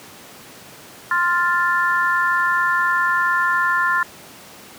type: chord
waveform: sine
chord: F major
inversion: second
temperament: equal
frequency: 1046.5 / 1396.9 / 1760 Hz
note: C6 / F6 / A6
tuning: 0 / 0 / 0 cents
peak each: -20 dBFS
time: 1.11-4.03 s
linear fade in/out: 2 ms
effects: pink hiss -41 dBFS RMS until 4.78 s + high-pass 150 Hz 12 dB/octave